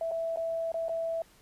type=tone with dropouts; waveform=sine; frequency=659.3 Hz; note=E5; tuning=in tune; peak=-29 dBFS; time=0.01-1.22 s; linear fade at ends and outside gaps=2 ms; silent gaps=0.112-0.116 / 0.361-0.371 / 0.719-0.742 / 0.884-0.893 s; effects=pink hiss -60 dBFS RMS until 1.41 s + resampled to 32000 Hz